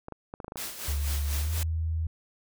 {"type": "clicks", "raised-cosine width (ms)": 1, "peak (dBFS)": -24, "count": 8, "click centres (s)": [0.084, 0.123, 0.339, 0.402, 0.445, 0.481, 0.521, 0.558]}
{"type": "noise with tremolo", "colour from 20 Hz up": "white", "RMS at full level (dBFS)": -35, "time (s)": [0.57, 1.63], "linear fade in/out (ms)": 0, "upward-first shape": "sine", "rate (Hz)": 4.1, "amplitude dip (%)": 60}
{"type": "tone with pitch glide", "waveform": "sine", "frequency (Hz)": [72, 80.82], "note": ["D2", "E2"], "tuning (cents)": [-34, -34], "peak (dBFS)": -26, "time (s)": [0.88, 2.07], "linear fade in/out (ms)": 5, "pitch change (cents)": 200, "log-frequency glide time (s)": [1.37, 1.53]}
{"effects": []}